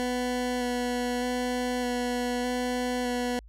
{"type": "tone with vibrato", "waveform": "20% pulse", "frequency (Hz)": 246.9, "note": "B3", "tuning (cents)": 0, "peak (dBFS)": -22, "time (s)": [0, 3.39], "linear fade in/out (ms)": 0, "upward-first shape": "square", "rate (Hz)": 0.82, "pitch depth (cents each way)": 10, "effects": ["added 53 Hz sine -46 dBFS peak until 3.48 s", "low-pass 11000 Hz 12 dB/octave"]}